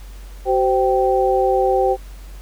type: tone cluster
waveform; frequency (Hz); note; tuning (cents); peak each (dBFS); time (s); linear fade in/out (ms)
sine; 379.1 / 518 / 779; F#4 / C5 / G5; +42 / -17 / -11; -18; 0.45-1.97; 50
effects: added 47 Hz sine -33 dBFS peak until 2.41 s + pink hiss -47 dBFS RMS until 2.41 s